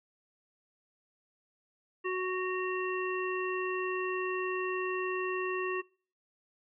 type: harmonic tone with a mistuned harmonic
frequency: 370 Hz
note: F#4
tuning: in tune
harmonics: 1 / 3 / 5 / 7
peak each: -32 / -37 / -39 / -40 dBFS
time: 2.04-5.82 s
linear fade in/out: 20 ms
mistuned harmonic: 7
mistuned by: +89 cents
effects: noise-tail reverb RT60 0.4 s tail -23 dB re dry